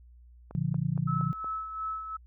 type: click train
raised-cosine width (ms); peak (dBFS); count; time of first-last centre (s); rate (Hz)
1; -30; 5; 0.51-1.445; 4.28
type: chord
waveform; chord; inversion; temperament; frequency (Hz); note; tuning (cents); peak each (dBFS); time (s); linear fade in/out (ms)
sine; Bb major; none; just; 116.54 / 145.68 / 174.81; Bb2 / D3 / F3; 0 / -14 / +2; -34 / -29 / -31; 0.55-1.33; 0
type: tone with tremolo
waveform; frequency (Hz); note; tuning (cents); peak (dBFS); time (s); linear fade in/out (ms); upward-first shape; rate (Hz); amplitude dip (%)
sine; 1300; E6; -24; -30; 1.07-2.17; 10; sine; 2.8; 55
effects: added 60 Hz sine -51 dBFS peak until 2.26 s